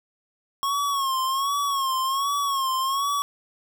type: tone with vibrato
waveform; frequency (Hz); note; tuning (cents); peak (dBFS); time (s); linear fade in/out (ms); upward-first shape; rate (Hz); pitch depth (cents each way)
square; 1092; C#6; -26; -23; 0.63-3.22; 0; sine; 1.3; 75
effects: none